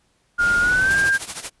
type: noise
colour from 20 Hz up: pink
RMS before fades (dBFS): -30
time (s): 0.38-1.12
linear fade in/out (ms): 50
type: tone with pitch glide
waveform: sine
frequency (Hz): 1416 to 1598.6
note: F6 to G6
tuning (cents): +23 to +33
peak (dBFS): -15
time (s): 0.38-1.18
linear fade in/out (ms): 20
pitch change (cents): +210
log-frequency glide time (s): 0.6-0.95
type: noise with tremolo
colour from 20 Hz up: white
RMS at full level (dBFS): -27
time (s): 0.9-1.5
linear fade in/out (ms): 10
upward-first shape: triangle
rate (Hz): 13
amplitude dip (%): 85
effects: pink hiss -64 dBFS RMS until 1.6 s + resampled to 24000 Hz